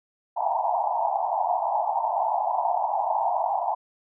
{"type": "band-pass noise", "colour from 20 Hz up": "white", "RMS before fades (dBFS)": -25, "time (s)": [0.36, 3.75], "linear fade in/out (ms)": 10, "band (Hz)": [660, 950], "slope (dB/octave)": 96, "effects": []}